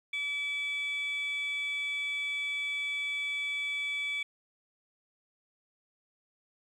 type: tone pair together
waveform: sine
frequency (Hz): 2300 / 3438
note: D7 / A7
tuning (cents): -37 / -41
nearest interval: perfect fifth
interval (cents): 696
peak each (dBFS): -30 / -37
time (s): 0.13-4.23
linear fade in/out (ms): 5
effects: tanh soft clip ceiling -27 dBFS + 11-bit